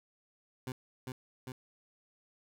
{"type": "tone with echo", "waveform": "20% pulse", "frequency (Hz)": 128.3, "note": "C3", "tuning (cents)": -34, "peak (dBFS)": -32, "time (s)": [0.67, 0.72], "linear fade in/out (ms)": 2, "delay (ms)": 400, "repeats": 2, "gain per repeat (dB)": -2, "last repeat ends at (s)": 1.52, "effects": []}